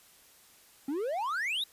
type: exponential sweep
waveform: triangle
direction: up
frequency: 261.6 to 3938 Hz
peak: -28 dBFS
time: 0.88-1.64 s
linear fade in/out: 5 ms
effects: white hiss -59 dBFS RMS until 1.72 s + resampled to 32000 Hz